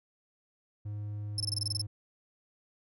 triangle tone, 104.1 Hz, G#2, 5 cents sharp, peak -33 dBFS, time 0.85-1.87 s, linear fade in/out 10 ms
35% pulse tone bursts, 5274 Hz, E8, in tune, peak -27 dBFS, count 10, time 1.38-1.816 s, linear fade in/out 2 ms, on 22 ms, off 24 ms
effects none

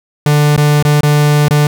45% pulse tone with dropouts, 147.9 Hz, D3, 13 cents sharp, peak -7 dBFS, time 0.26-1.67 s, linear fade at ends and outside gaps 2 ms, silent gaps 0.564-0.577 / 0.826-0.85 / 1.008-1.032 / 1.484-1.508 s, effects none

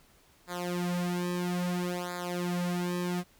sawtooth tone with flanger, 177.4 Hz, F3, 27 cents sharp, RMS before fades -32 dBFS, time 0.47-3.24 s, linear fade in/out 50 ms, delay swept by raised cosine 0.34 to 4.24 ms, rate 0.6 Hz, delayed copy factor -1, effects pink hiss -62 dBFS RMS until 3.39 s

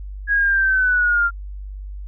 sine linear sweep, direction down, 1661.2 to 1383 Hz, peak -14 dBFS, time 0.27-1.31 s, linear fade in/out 50 ms, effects added 49 Hz sine -29 dBFS peak until 2.07 s

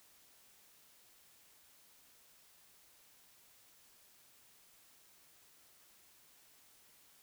silence, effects white hiss -65 dBFS RMS until 7.22 s

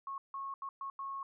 sine tone bursts at uneven times, 1094 Hz, C#6, 23 cents flat, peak -38 dBFS, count 5, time 0.07-0.18 / 0.34-0.54 / 0.62-0.69 / 0.81-0.9 / 0.99-1.23 s, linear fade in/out 2 ms, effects none

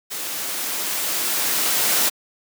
white noise with level ramp, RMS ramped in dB -29 to -18 dBFS, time 0.1-2.1 s, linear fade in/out 20 ms, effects high-pass 200 Hz 12 dB/octave

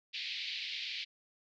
white band-pass noise, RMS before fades -40 dBFS, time 0.13-1.05 s, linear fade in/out 20 ms, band 2100 to 4500 Hz, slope 48 dB/octave, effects none

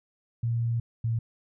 sine tone pair in turn, 116.8 / 114.53 Hz, A#2 / A#2, +4 / -30 cents, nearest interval unison, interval 34 cents, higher first, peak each -24 dBFS, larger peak neither, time 0.43-0.8 / 1.04-1.19 s, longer first, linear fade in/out 5 ms, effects none

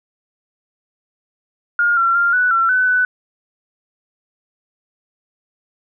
sine tone with pitch steps, 1419 / 1363 / 1395 / 1483 / 1353 / 1506 / 1496 Hz, F6 / F6 / F6 / F#6 / E6 / F#6 / F#6, +27 / -43 / -2 / +4 / +45 / +30 / +19 cents, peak -12 dBFS, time 1.79-3.05 s, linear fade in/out 2 ms, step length 180 ms, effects none

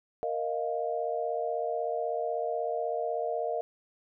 sine chord, Bb suspended fourth, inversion none, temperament equal, 466.2 / 622.3 / 698.5 Hz, Bb4 / Eb5 / F5, 0 / 0 / 0 cents, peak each -33 dBFS, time 0.23-3.61 s, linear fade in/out 0 ms, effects none

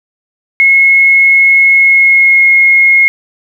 sine tone with pitch glide, 2174 to 2156 Hz, C#7 to C#7, -34 to -49 cents, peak -3 dBFS, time 0.6-3.08 s, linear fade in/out 0 ms, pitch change -15 cents, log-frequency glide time 1.72-2.47 s, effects 7-bit

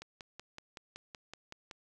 click train, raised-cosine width 0.2 ms, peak -28 dBFS, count 10, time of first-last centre 0.02-1.712 s, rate 5.32 Hz, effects none

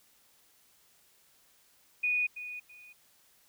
sine tone with echo, 2470 Hz, D#7, 13 cents flat, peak -26 dBFS, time 2.03-2.27 s, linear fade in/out 10 ms, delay 330 ms, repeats 2, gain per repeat -12 dB, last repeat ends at 2.93 s, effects white hiss -65 dBFS RMS until 3.48 s

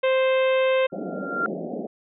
harmonic tone, 523.3 Hz, C5, in tune, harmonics 1 / 2 / 3 / 4 / 5 / 6 / 7, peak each -18 / -30 / -33 / -32 / -32 / -37 / -41 dBFS, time 0.03-0.87 s, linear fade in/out 10 ms
sine tone with exponential growth, 1386 Hz, F6, 14 cents flat, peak -19 dBFS, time 0.9-1.46 s, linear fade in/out 1 ms, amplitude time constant 120 ms
pink band-pass noise, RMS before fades -31 dBFS, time 0.92-1.87 s, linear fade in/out 10 ms, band 170 to 730 Hz, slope 96 dB/octave
effects none

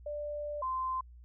sine tone pair in turn, 590 / 1037.7 Hz, D5 / C6, +8 / -15 cents, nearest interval minor seventh, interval 977 cents, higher second, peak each -35 / -31 dBFS, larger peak second, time 0.06-0.62 / 0.62-1.01 s, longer first, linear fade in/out 5 ms, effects added 60 Hz sine -50 dBFS peak until 1.24 s

